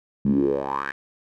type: tone with band-pass filter sweep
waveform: 10% pulse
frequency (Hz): 68.8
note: C#2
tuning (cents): -12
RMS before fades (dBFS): -23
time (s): 0.25-0.92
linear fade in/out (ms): 5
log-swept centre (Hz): 180 to 1800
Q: 6.3
effects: none